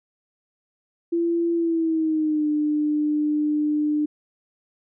sine tone with pitch glide, 338.6 to 299.9 Hz, E4 to D4, +46 to +36 cents, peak -19 dBFS, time 1.12-4.06 s, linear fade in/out 10 ms, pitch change -210 cents, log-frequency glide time 1.54-2.48 s, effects none

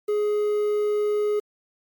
triangle tone with quantisation, 418.5 Hz, G#4, 13 cents sharp, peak -18 dBFS, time 0.08-1.4 s, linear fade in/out 10 ms, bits 8, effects MP3 96 kbps

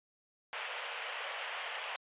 white band-pass noise, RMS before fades -41 dBFS, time 0.53-1.96 s, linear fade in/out 0 ms, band 490 to 3200 Hz, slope 48 dB/octave, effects resampled to 8000 Hz

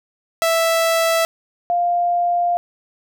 sawtooth / sine tone pair in turn, 659.3 / 699.9 Hz, E5 / F5, 0 / +4 cents, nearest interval minor second, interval 104 cents, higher second, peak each -11 / -15 dBFS, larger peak first, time 0.42-1.25 / 1.7-2.57 s, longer second, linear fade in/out 0 ms, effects none

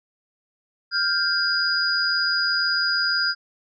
sine tone cluster, 1405 / 1571 / 4909 Hz, F6 / G6 / D#8, +10 / +3 / -24 cents, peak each -25 / -25 / -22 dBFS, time 0.91-3.35 s, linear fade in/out 50 ms, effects none

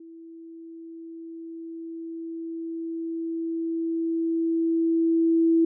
sine tone with level ramp, 329.6 Hz, E4, in tune, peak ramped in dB -42 to -16 dBFS, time 0-5.65 s, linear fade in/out 5 ms, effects none

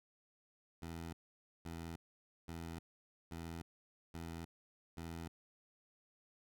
15% pulse tone bursts, 83.1 Hz, E2, 15 cents sharp, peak -38 dBFS, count 6, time 0.82-5.28 s, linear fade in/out 5 ms, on 310 ms, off 520 ms, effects none

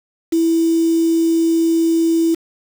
sine tone with quantisation, 329.6 Hz, E4, in tune, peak -12 dBFS, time 0.32-2.35 s, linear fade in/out 10 ms, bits 5, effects none

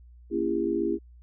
sine chord, A# diminished seventh, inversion none, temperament just, 233.1 / 279.7 / 335.6 / 402.8 Hz, A#3 / C#4 / E4 / G4, 0 / +16 / +31 / +47 cents, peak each -33 / -32 / -27 / -29 dBFS, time 0.3-0.99 s, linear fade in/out 50 ms, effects added 60 Hz sine -48 dBFS peak until 1.22 s

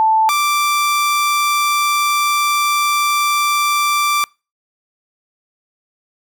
sine / sawtooth tone pair in turn, 880 / 1174.7 Hz, A5 / D6, 0 / 0 cents, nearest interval perfect fourth, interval 500 cents, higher second, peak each -10 dBFS, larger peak neither, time 0-0.29 / 0.29-4.24 s, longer second, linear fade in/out 0 ms, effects noise-tail reverb RT60 0.3 s tail -26 dB re dry

